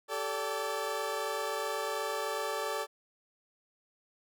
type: chord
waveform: 20% pulse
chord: G suspended second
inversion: none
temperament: equal with one note detuned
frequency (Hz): 392 / 440 / 576.6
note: G4 / A4 / D5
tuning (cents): 0 / 0 / -32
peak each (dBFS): -35 / -31 / -31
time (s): 0.08-2.87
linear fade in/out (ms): 50
effects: none